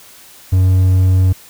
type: tone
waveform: triangle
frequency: 92.9 Hz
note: F#2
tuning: 7 cents sharp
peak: -6 dBFS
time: 0.52-1.33 s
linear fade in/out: 10 ms
effects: white hiss -41 dBFS RMS until 1.49 s